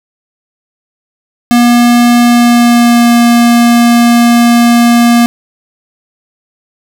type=tone with pitch glide; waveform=square; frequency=239.7 to 236.8 Hz; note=A#3 to A#3; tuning=+48 to +27 cents; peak=-4 dBFS; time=1.51-5.26 s; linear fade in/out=0 ms; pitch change=-21 cents; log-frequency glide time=2.2-3.13 s; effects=none